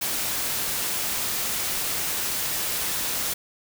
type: noise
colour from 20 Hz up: white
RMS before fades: -27 dBFS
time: 0.01-3.34 s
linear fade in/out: 10 ms
effects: none